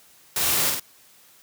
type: noise with echo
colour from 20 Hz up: white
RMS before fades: -24 dBFS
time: 0.36-0.7 s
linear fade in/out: 2 ms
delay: 49 ms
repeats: 2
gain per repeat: -3 dB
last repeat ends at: 0.798 s
effects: white hiss -54 dBFS RMS until 1.42 s + high-pass 60 Hz 12 dB/octave